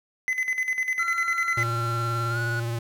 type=tone with tremolo; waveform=triangle; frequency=2028 Hz; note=B6; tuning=45 cents sharp; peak=-20 dBFS; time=0.28-1.63 s; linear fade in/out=0 ms; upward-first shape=square; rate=10 Hz; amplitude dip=65%
type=tone with pitch glide; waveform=triangle; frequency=1363 to 1460.8 Hz; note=F6 to F#6; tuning=-43 to -23 cents; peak=-26 dBFS; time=0.99-2.6 s; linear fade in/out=5 ms; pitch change=+120 cents; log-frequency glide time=2.29-2.39 s
type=tone with vibrato; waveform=square; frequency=117 Hz; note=A#2; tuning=7 cents sharp; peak=-27 dBFS; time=1.57-2.79 s; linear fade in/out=5 ms; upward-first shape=sine; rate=19 Hz; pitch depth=30 cents each way
effects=none